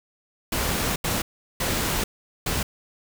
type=noise bursts at uneven times; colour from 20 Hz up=pink; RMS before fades=-25 dBFS; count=4; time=0.52-0.96 / 1.04-1.22 / 1.6-2.04 / 2.46-2.63 s; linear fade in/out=5 ms; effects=none